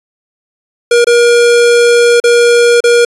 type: tone with dropouts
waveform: square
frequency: 475.8 Hz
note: A#4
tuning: 35 cents sharp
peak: -5 dBFS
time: 0.91-3.05 s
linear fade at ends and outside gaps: 5 ms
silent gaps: 1.045-1.069 / 2.201-2.239 / 2.805-2.839 s
effects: resampled to 24000 Hz